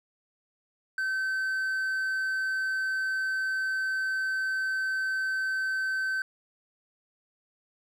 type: tone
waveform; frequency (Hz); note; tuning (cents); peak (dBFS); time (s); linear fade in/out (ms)
triangle; 1539; G6; -32; -25; 0.98-6.22; 2
effects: none